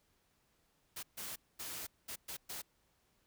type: noise bursts at uneven times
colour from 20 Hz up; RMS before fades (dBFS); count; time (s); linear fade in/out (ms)
white; -44; 6; 0.96-1.03 / 1.17-1.36 / 1.59-1.87 / 2.08-2.16 / 2.28-2.37 / 2.49-2.62; 10
effects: pink hiss -75 dBFS RMS until 3.26 s